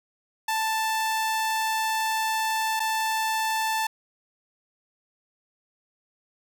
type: tone with dropouts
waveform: sawtooth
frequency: 882 Hz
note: A5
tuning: 4 cents sharp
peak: -20 dBFS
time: 0.48-3.87 s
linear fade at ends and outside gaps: 5 ms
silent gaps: 2.796-2.801 s
effects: none